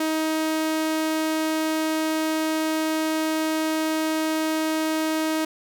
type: tone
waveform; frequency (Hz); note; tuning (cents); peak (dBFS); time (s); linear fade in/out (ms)
sawtooth; 315.4; D#4; +24; -18; 0-5.45; 5
effects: none